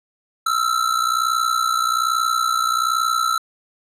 square ring-modulated tone, 1328 Hz, E6, 12 cents sharp, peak -15 dBFS, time 0.46-3.38 s, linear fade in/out 5 ms, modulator 30.6 Hz, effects low-pass 12000 Hz 12 dB/octave

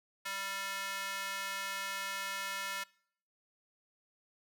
square tone with high-pass filter, 196 Hz, G3, in tune, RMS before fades -39 dBFS, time 0.25-2.84 s, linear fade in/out 10 ms, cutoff 1500 Hz, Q 1.3, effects noise-tail reverb RT60 0.6 s tail -24 dB re dry

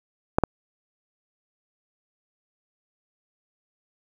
clicks, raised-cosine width 1 ms, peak -4 dBFS, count 2, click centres 0.385 / 0.437 s, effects 7-bit

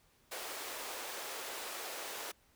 pink high-pass noise, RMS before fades -43 dBFS, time 0.31-2.32 s, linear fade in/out 10 ms, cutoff 400 Hz, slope 24 dB/octave, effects pink hiss -69 dBFS RMS until 2.55 s

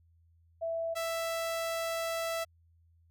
sine / sawtooth tone pair in turn, 661 / 661 Hz, E5 / E5, +5 / +5 cents, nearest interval unison, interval 0 cents, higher neither, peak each -31 / -28 dBFS, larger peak second, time 0.61-0.95 / 0.95-2.45 s, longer second, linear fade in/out 20 ms, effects added 83 Hz sine -62 dBFS peak until 3.1 s

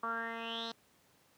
10% pulse tone with low-pass filter sweep, 229 Hz, A#3, 31 cents flat, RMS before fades -39 dBFS, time 0.03-0.72 s, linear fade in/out 5 ms, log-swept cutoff 1200 to 4500 Hz, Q 8.5, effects pink hiss -68 dBFS RMS until 1.37 s + high-pass 100 Hz 12 dB/octave

